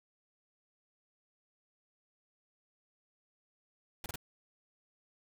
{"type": "noise bursts", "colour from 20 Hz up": "pink", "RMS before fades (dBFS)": -41, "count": 3, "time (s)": [4.04, 4.158], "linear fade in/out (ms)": 2, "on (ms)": 20, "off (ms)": 29, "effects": []}